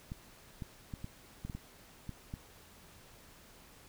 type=clicks; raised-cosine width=5 ms; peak=-28 dBFS; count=9; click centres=0.119 / 0.622 / 0.938 / 1.044 / 1.45 / 1.498 / 1.55 / 2.093 / 2.339 s; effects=pink hiss -58 dBFS RMS until 3.88 s